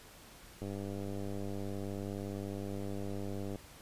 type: click train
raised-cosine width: 2 ms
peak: -28 dBFS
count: 293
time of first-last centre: 0.62-3.558 s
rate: 99.4 Hz
effects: pink hiss -55 dBFS RMS until 3.81 s + resampled to 32000 Hz